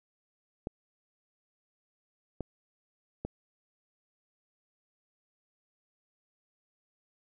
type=clicks; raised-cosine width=2 ms; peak=-21 dBFS; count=3; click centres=0.671 / 2.407 / 3.25 s; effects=none